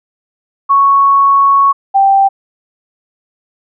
sine tone pair in turn, 1108.7 / 784 Hz, C#6 / G5, 0 / 0 cents, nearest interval tritone, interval 600 cents, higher first, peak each -5 dBFS, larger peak neither, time 0.69-1.73 / 1.94-2.29 s, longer first, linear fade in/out 20 ms, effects none

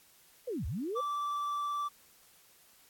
sine linear two-way sweep, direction down then up, 534 to 57 to 532 Hz, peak -33 dBFS, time 0.47-1.01 s, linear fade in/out 10 ms, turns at 0.66 s
triangle tone with vibrato, 1165 Hz, D6, 14 cents flat, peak -30 dBFS, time 0.95-1.89 s, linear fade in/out 20 ms, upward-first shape sine, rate 19 Hz, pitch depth 9 cents each way
effects white hiss -62 dBFS RMS until 2.89 s + AAC 64 kbps

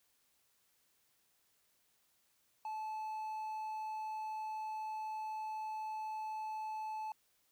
triangle tone, 868 Hz, A5, 24 cents flat, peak -37 dBFS, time 2.65-7.12 s, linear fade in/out 2 ms, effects white hiss -75 dBFS RMS until 7.51 s

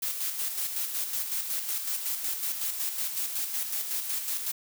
blue noise with tremolo, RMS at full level -30 dBFS, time 0.02-4.52 s, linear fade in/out 10 ms, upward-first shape square, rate 5.4 Hz, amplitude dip 45%, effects none

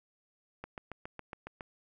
click train, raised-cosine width 0.5 ms, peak -26 dBFS, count 8, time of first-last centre 0.64-1.608 s, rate 7.23 Hz, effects none

